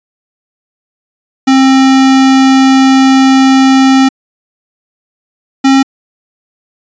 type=tone pair in turn; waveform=square; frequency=265.7 / 269.1 Hz; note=C4 / C4; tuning=+27 / +49 cents; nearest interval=unison; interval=22 cents; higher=second; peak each=-4 dBFS; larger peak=neither; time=1.47-4.09 / 5.64-5.83 s; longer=first; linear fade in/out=10 ms; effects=resampled to 16000 Hz